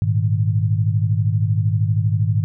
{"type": "chord", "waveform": "sine", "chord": "Ab suspended second", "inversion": "none", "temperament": "equal", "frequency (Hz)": [103.83, 116.54, 155.56], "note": ["Ab2", "Bb2", "Eb3"], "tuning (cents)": [0, 0, 0], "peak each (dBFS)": [-17, -21, -23], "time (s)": [0.02, 2.44], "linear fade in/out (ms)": 0, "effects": []}